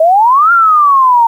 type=exponential two-way sweep; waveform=sine; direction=up then down; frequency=621 to 1410 to 909 Hz; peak=-4 dBFS; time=0-1.27 s; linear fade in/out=5 ms; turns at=0.52 s; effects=7-bit